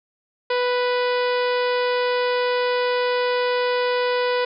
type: harmonic tone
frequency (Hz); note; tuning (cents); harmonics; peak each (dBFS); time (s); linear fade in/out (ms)
493.9; B4; 0; 1 / 2 / 3 / 4 / 5 / 6 / 7 / 8 / 9 / 10; -20 / -26 / -30 / -32 / -34 / -36 / -37 / -38 / -39 / -40; 0.5-4.45; 5
effects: none